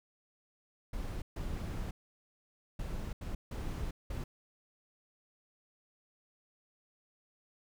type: noise bursts at uneven times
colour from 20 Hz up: brown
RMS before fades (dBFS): -38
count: 6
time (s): 0.93-1.22 / 1.36-1.91 / 2.79-3.13 / 3.21-3.35 / 3.51-3.91 / 4.1-4.24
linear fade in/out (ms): 5
effects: none